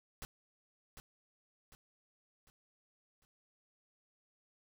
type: noise with echo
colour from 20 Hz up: pink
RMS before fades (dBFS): -45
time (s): 0.22-0.25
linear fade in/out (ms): 0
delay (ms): 750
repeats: 4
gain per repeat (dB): -7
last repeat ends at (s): 3.25
effects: none